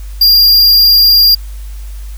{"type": "tone", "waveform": "square", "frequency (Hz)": 4792, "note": "D8", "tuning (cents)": 34, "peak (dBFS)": -4, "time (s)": [0.21, 1.35], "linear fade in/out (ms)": 5, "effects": ["added 50 Hz sine -22 dBFS peak until 2.17 s", "white hiss -41 dBFS RMS until 2.17 s"]}